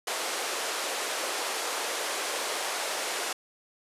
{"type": "band-pass noise", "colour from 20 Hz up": "pink", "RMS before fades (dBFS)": -32, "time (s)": [0.07, 3.33], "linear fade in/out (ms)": 5, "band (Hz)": [420, 11000], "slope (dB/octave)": 24, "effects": ["resampled to 32000 Hz"]}